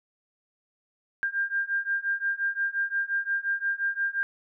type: beating tone pair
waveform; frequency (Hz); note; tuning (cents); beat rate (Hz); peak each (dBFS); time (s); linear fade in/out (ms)
sine; 1595 / 1600.7; G6 / G6; +30 / +36; 5.7; -29 / -28; 1.23-4.23; 0
effects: none